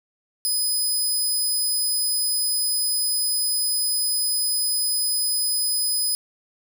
10% pulse tone, 5010 Hz, D#8, 11 cents sharp, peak -15 dBFS, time 0.45-6.15 s, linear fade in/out 0 ms, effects none

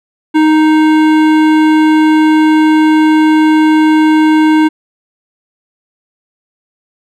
sine tone with hard clipping, 311.1 Hz, D#4, in tune, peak -7 dBFS, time 0.34-4.69 s, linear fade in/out 20 ms, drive 15 dB, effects none

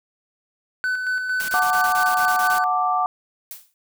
triangle tone with tremolo, 1506 Hz, F#6, 30 cents sharp, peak -18 dBFS, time 0.84-2.64 s, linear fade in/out 0 ms, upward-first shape square, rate 4.4 Hz, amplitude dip 40%
white noise bursts, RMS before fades -31 dBFS, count 11, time 1.4-2.584 s, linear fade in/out 0 ms, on 84 ms, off 26 ms
sine chord, D major, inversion first, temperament just, 734.2 / 881 / 1174.7 Hz, F#5 / A5 / D6, -14 / +2 / 0 cents, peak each -21 / -27 / -21 dBFS, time 1.54-3.06 s, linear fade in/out 0 ms
blue noise with exponential decay, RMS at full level -32 dBFS, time 3.51-3.74 s, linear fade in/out 1 ms, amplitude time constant 49 ms
effects none

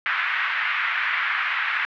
white band-pass noise, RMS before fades -24 dBFS, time 0.06-1.85 s, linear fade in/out 0 ms, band 1300 to 2200 Hz, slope 24 dB/octave, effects low-pass 4000 Hz 12 dB/octave

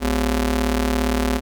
sawtooth ring-modulated tone, 155.56 Hz, D#3, in tune, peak -11 dBFS, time 0-1.41 s, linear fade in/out 50 ms, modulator 96.5 Hz, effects none

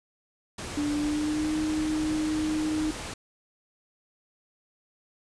pink low-pass noise, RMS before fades -37 dBFS, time 0.58-3.14 s, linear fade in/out 5 ms, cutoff 9800 Hz, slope 48 dB/octave
sine tone with pitch glide, 293.7 to 309.2 Hz, D4 to D#4, 0 to -11 cents, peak -25 dBFS, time 0.77-2.91 s, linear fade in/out 5 ms, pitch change +89 cents, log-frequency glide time 0.89-1.54 s
effects none

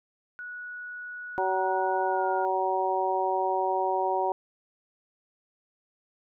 sine tone with pitch glide, 1466 to 1423.4 Hz, F#6 to F6, -16 to +33 cents, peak -36 dBFS, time 0.39-2.45 s, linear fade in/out 0 ms, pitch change -51 cents, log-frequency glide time 2.06-2.25 s
harmonic tone, 188.6 Hz, F#3, 33 cents sharp, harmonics 2 / 3 / 4 / 5, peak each -30 / -32 / -28 / -29 dBFS, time 1.38-4.32 s, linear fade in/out 0 ms
effects none

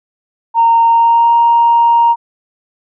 sine tone with pitch glide, 922 to 934.9 Hz, A#5 to A#5, -19 to +5 cents, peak -5 dBFS, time 0.54-2.16 s, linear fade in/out 50 ms, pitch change +24 cents, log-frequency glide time 0.86-1.34 s, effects tanh soft clip ceiling -1 dBFS

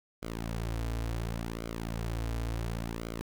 sawtooth tone with flanger, 56.7 Hz, A#1, 47 cents flat, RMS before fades -35 dBFS, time 0.22-3.22 s, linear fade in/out 10 ms, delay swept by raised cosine 1.1 to 5.5 ms, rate 0.7 Hz, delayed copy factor -0.8, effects 10-bit

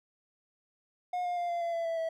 triangle tone with pitch steps, 719 / 709.1 / 699.3 / 689.7 / 680.2 / 670.9 / 661.6 / 652.5 Hz, F#5 / F5 / F5 / F5 / F5 / E5 / E5 / E5, -50 / +26 / +2 / -22 / -46 / +30 / +6 / -18 cents, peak -28 dBFS, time 1.13-2.09 s, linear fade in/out 5 ms, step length 120 ms, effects none

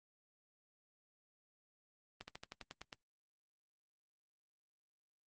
slowing click train, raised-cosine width 0.2 ms, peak -29 dBFS, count 9, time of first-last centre 2.21-2.928 s, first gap 70 ms, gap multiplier 1.07, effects Opus 24 kbps

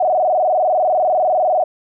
sine tone with vibrato, 677 Hz, E5, 46 cents sharp, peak -12 dBFS, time 0-1.64 s, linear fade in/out 5 ms, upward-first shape square, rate 20 Hz, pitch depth 150 cents each way, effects none

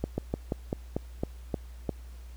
slowing click train, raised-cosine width 2 ms, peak -15 dBFS, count 9, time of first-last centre 0.04-1.893 s, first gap 140 ms, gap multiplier 1.14, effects added 60 Hz sine -42 dBFS peak until 2.36 s + pink hiss -59 dBFS RMS until 2.36 s

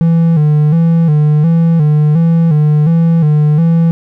triangle tone with vibrato, 158 Hz, D#3, 27 cents sharp, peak -4 dBFS, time 0.01-3.91 s, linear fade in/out 0 ms, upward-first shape square, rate 1.4 Hz, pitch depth 87 cents each way, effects none

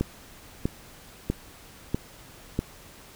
click train, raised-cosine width 3 ms, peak -11 dBFS, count 5, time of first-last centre 0.01-2.591 s, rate 1.55 Hz, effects pink hiss -49 dBFS RMS until 3.15 s

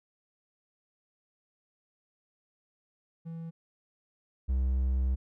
triangle tone pair in turn, 164.81 / 64.65 Hz, E3 / C2, 0 / -20 cents, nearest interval octave + major third, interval 1620 cents, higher first, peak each -35 / -23 dBFS, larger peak second, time 3.25-3.51 / 4.48-5.16 s, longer second, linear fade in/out 20 ms, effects none

